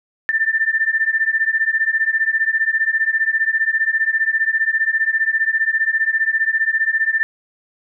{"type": "beating tone pair", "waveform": "sine", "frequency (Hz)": [1777, 1792], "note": ["A6", "A6"], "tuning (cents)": [17, 31], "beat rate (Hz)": 15, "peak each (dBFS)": -18, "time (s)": [0.29, 7.23], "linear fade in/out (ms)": 0, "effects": []}